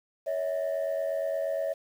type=tone pair together; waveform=sine; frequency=558 / 646.5 Hz; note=C#5 / E5; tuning=+11 / -34 cents; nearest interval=minor third; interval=255 cents; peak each=-28 dBFS; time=0.26-1.74 s; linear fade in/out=20 ms; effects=tanh soft clip ceiling -24 dBFS + 9-bit